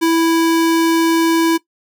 square tone, 329.6 Hz, E4, in tune, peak -12 dBFS, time 0.01-1.58 s, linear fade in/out 20 ms, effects noise-tail reverb RT60 0.1 s tail -18 dB re dry

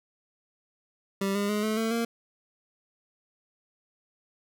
25% pulse tone with pitch steps, 196 / 202.7 / 209.6 / 216.7 / 224.1 / 231.7 Hz, G3 / G#3 / G#3 / A3 / A3 / A#3, 0 / -42 / +16 / -26 / +32 / -10 cents, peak -22 dBFS, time 1.21-2.05 s, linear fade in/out 5 ms, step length 140 ms, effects none

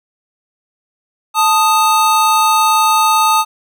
square tone pair together, 880 / 1243.6 Hz, A5 / D#6, 0 / -1 cents, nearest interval tritone, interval 599 cents, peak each -13 dBFS, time 1.34-3.45 s, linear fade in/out 50 ms, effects none

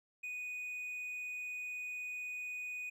triangle tone, 2481 Hz, D#7, 6 cents flat, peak -38 dBFS, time 0.23-2.9 s, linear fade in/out 10 ms, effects none

